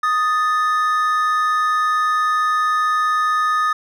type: tone pair together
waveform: triangle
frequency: 1244.5 / 1760 Hz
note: D#6 / A6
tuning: 0 / 0 cents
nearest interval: tritone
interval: 600 cents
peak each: -14 / -22 dBFS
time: 0.03-3.73 s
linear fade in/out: 5 ms
effects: none